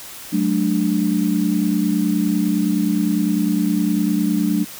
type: tone cluster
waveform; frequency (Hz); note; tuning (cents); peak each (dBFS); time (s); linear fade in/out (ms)
sine; 186.5 / 216.3 / 295; F#3 / A3 / D4; +14 / -29 / +8; -20; 0.32-4.65; 20
effects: white hiss -36 dBFS RMS until 4.79 s